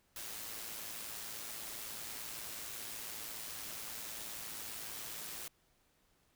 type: noise with amplitude modulation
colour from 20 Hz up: white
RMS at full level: -43 dBFS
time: 0.16-5.48 s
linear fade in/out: 2 ms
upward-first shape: sine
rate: 110 Hz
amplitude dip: 40%
effects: pink hiss -73 dBFS RMS until 6.35 s